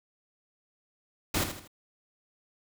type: noise with echo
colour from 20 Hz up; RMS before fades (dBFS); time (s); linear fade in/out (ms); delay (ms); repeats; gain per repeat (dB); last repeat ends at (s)
pink; -28; 1.34-1.44; 5; 79; 3; -8; 1.677
effects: none